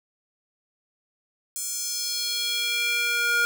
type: tone with high-pass filter sweep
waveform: square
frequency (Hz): 474.4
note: A#4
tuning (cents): +30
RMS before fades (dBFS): -26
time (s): 1.56-3.45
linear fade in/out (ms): 0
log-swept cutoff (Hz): 7900 to 1400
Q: 2.4
effects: none